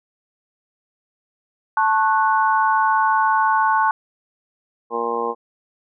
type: chord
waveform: sine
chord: F# minor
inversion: first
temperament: equal with one note detuned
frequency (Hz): 880 / 1094.1 / 1480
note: A5 / C#6 / F#6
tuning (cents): 0 / -23 / 0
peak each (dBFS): -17 / -19 / -22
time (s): 1.77-3.91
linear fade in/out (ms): 2
type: harmonic tone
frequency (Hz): 117.2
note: A#2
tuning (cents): +10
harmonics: 2 / 3 / 4 / 5 / 6 / 7 / 8 / 9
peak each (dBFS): -34 / -32 / -24 / -34 / -35 / -28 / -31 / -25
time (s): 4.9-5.35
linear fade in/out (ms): 50
effects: none